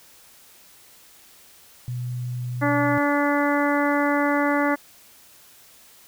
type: tone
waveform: sine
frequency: 123.5 Hz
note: B2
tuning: in tune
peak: -26 dBFS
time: 1.88-2.98 s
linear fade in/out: 0 ms
type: harmonic tone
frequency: 288.3 Hz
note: D4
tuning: 32 cents flat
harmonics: 1 / 2 / 3 / 4 / 5 / 6 / 7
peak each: -22 / -25 / -27 / -28 / -29 / -30 / -30 dBFS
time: 2.61-4.76 s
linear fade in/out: 20 ms
effects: white hiss -51 dBFS RMS until 6.07 s